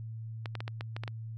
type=clicks; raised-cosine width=0.3 ms; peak=-22 dBFS; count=8; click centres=0.458 / 0.553 / 0.605 / 0.679 / 0.809 / 0.965 / 1.036 / 1.078 s; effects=added 112 Hz sine -38 dBFS peak until 1.37 s